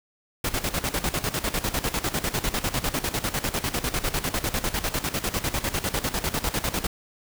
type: noise with tremolo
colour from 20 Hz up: pink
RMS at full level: -25 dBFS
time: 0.44-6.87 s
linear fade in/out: 5 ms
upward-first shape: square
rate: 10 Hz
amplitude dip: 75%
effects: none